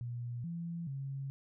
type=tone with pitch steps; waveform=sine; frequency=120.3 / 169.3 / 136.7 Hz; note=B2 / E3 / C#3; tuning=-45 / +46 / -24 cents; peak=-37 dBFS; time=0.01-1.3 s; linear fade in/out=0 ms; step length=430 ms; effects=none